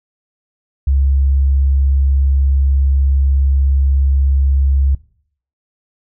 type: tone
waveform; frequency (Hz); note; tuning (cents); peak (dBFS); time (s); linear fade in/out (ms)
sine; 68.3; C#2; -25; -10; 0.87-4.95; 5
effects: noise-tail reverb RT60 0.6 s tail -20 dB re dry